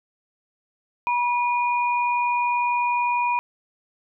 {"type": "tone pair together", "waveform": "sine", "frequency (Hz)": [969, 2442], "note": ["B5", "D#7"], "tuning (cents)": [-33, -33], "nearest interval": "octave + major third", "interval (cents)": 1600, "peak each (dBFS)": [-20, -27], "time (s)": [1.07, 3.39], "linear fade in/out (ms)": 0, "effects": []}